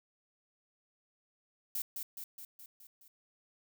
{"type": "noise with echo", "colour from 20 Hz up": "violet", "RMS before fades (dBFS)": -36, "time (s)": [1.75, 1.82], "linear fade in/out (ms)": 2, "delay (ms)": 210, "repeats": 6, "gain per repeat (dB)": -4, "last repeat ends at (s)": 3.08, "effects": []}